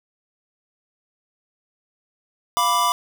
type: chord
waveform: square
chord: B diminished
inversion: second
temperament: equal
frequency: 698.5 / 987.8 / 1174.7 Hz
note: F5 / B5 / D6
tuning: 0 / 0 / 0 cents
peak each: -27 / -21 / -21 dBFS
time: 2.57-2.92 s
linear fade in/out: 0 ms
effects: none